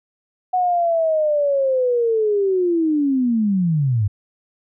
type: linear sweep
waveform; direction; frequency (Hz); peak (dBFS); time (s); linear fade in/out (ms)
sine; down; 740 to 96.4; -15; 0.53-4.08; 10
effects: none